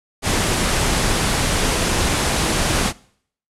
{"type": "low-pass noise", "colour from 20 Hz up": "pink", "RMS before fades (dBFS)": -19, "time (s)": [0.22, 2.93], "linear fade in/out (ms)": 50, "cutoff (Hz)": 11000, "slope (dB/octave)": 48, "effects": ["noise-tail reverb RT60 0.6 s tail -22 dB re dry"]}